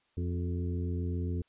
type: harmonic tone with a mistuned harmonic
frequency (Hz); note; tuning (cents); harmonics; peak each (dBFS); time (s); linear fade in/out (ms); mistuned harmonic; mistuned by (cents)
87.31; F2; 0; 1 / 2 / 3 / 4 / 5; -31 / -39 / -40 / -43 / -46; 0.17-1.42; 5; 4; +39
effects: white hiss -72 dBFS RMS until 1.48 s + resampled to 8000 Hz